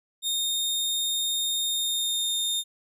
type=tone with pitch glide; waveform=sawtooth; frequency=3677 to 3652 Hz; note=A#7 to A#7; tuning=-24 to -36 cents; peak=-22 dBFS; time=0.22-2.64 s; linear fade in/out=50 ms; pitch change=-12 cents; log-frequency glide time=1.63-2.36 s; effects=none